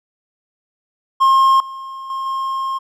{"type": "tone with level steps", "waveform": "triangle", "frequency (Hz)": 1069, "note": "C6", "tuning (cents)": 37, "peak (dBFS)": [-7, -26, -19, -17], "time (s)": [1.2, 2.79], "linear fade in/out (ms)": 20, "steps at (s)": [1.6, 2.1, 2.26], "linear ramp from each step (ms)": 2, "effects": []}